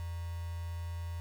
sine tone with quantisation, 85.1 Hz, F2, 44 cents flat, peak -36 dBFS, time 0-1.2 s, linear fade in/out 0 ms, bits 8, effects none

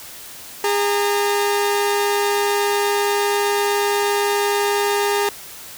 sawtooth tone pair together, 407.9 / 915.7 Hz, G#4 / A#5, -31 / -31 cents, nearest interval octave + major second, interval 1400 cents, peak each -14 / -19 dBFS, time 0.64-5.29 s, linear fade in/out 2 ms, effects white hiss -37 dBFS RMS until 5.77 s

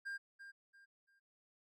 triangle tone with echo, 1600 Hz, G6, 35 cents sharp, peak -39 dBFS, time 0.05-0.18 s, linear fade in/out 20 ms, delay 340 ms, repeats 3, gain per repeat -10 dB, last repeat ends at 1.2 s, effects none

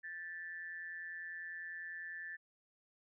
sine tone with amplitude modulation, 1760 Hz, A6, in tune, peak -40 dBFS, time 0.03-2.37 s, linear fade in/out 20 ms, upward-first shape sine, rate 170 Hz, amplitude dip 65%, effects none

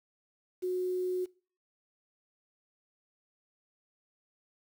sine tone with quantisation, 365.3 Hz, F#4, 22 cents flat, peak -29 dBFS, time 0.62-1.26 s, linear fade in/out 20 ms, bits 9, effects noise-tail reverb RT60 0.4 s tail -22 dB re dry

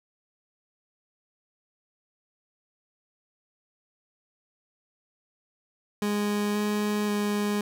30% pulse tone with pitch steps, 206.8 / 208.8 / 206.7 Hz, G#3 / G#3 / G#3, -7 / +10 / -8 cents, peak -22 dBFS, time 6.02-7.61 s, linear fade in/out 2 ms, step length 530 ms, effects none

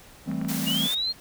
triangle chord, A minor seventh, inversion second, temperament equal, 164.81 / 196 / 220 / 261.6 Hz, E3 / G3 / A3 / C4, 0 / 0 / 0 / 0 cents, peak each -30 dBFS, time 0.26-0.88 s, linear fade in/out 20 ms
clicks, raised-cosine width 0.5 ms, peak -24 dBFS, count 4, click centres 0.315 / 0.415 / 0.449 / 0.517 s
white high-pass noise, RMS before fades -33 dBFS, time 0.48-0.95 s, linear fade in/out 10 ms, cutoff 130 Hz, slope 12 dB/octave
sine linear sweep, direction up, 2794 to 4278 Hz, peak -24 dBFS, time 0.66-1.13 s, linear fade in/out 20 ms
effects pink hiss -50 dBFS RMS until 1.2 s

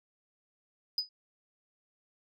sine tone with exponential decay, 4978 Hz, D#8, in tune, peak -22 dBFS, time 0.98-1.09 s, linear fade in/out 2 ms, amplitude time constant 23 ms, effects tanh soft clip ceiling -24 dBFS

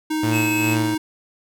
square tone with pitch glide, 311.2 to 313.2 Hz, D#4 to D#4, 0 to +11 cents, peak -21 dBFS, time 0.1-0.98 s, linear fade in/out 10 ms, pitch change +11 cents, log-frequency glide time 0.29-0.71 s
sawtooth tone with tremolo, 112.4 Hz, A2, 37 cents sharp, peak -16 dBFS, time 0.23-0.95 s, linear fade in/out 5 ms, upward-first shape sine, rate 2.4 Hz, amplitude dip 60%
square tone, 2581 Hz, E7, 37 cents flat, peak -23 dBFS, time 0.31-0.77 s, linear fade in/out 50 ms
effects none

